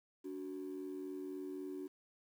triangle ring-modulated tone, 329.6 Hz, E4, in tune, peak -35 dBFS, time 0.24-1.88 s, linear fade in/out 20 ms, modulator 41.9 Hz, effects tanh soft clip ceiling -37 dBFS + 11-bit

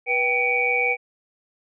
sine tone cluster, 488.3 / 777 / 2278 / 2404 Hz, B4 / G5 / C#7 / D7, -20 / -16 / +47 / +40 cents, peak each -26 / -28 / -21 / -25 dBFS, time 0.06-0.97 s, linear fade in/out 50 ms, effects none

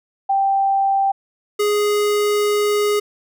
sine / square tone pair in turn, 784 / 415.3 Hz, G5 / G#4, 0 / 0 cents, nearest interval major seventh, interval 1100 cents, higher first, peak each -14 / -16 dBFS, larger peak first, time 0.29-1.12 / 1.59-3 s, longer second, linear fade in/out 10 ms, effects none

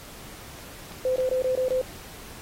clicks, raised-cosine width 0.2 ms, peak -26 dBFS, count 5, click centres 0.587 / 0.921 / 1.171 / 1.205 / 1.708 s
sine tone bursts, 513 Hz, C5, 34 cents flat, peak -21 dBFS, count 6, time 1.05-1.815 s, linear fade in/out 2 ms, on 110 ms, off 21 ms
effects pink hiss -44 dBFS RMS until 2.41 s + AAC 48 kbps

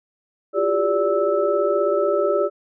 sine tone cluster, 348.7 / 367.3 / 403.9 / 580 / 1310 Hz, F4 / F#4 / G#4 / D5 / E6, -3 / -13 / -48 / -22 / -11 cents, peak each -27 / -28 / -21 / -20 / -27 dBFS, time 0.53-2.5 s, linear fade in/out 50 ms, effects none

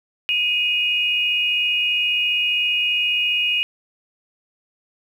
sine tone pair together, 2494 / 2871 Hz, D#7 / F7, +3 / +47 cents, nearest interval major second, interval 244 cents, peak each -20 / -20 dBFS, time 0.29-3.63 s, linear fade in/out 0 ms, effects 8-bit

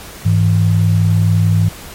sine tone pair together, 102.24 / 162.3 Hz, G#2 / E3, -27 / -27 cents, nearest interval minor sixth, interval 800 cents, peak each -10 / -14 dBFS, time 0.25-1.69 s, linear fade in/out 10 ms, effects pink hiss -33 dBFS RMS until 1.94 s + MP3 64 kbps

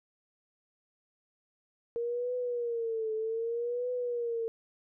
sine tone with vibrato, 466.2 Hz, A#4, in tune, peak -30 dBFS, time 1.96-4.48 s, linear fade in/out 0 ms, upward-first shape triangle, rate 0.64 Hz, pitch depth 120 cents each way, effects none

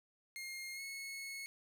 sawtooth tone with pitch glide, 2132 to 2189 Hz, C7 to C#7, +32 to -22 cents, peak -40 dBFS, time 0.36-1.46 s, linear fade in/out 0 ms, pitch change +46 cents, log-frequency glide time 0.74-0.81 s, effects none

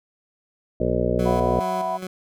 harmonic tone, 60.9 Hz, B1, 24 cents flat, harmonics 1 / 2 / 3 / 4 / 6 / 7 / 8 / 9 / 10, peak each -28 / -28 / -28 / -28 / -28 / -28 / -28 / -28 / -28 dBFS, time 0.8-1.6 s, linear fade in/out 5 ms
20% pulse tone with tremolo, 185 Hz, F#3, in tune, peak -24 dBFS, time 1.19-2.07 s, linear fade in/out 2 ms, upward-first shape square, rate 2.4 Hz, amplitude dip 55%
sine chord, E suspended second, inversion none, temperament equal, 659.3 / 740 / 987.8 Hz, E5 / F#5 / B5, 0 / 0 / 0 cents, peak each -27 dBFS, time 1.25-1.98 s, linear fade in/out 20 ms
effects none

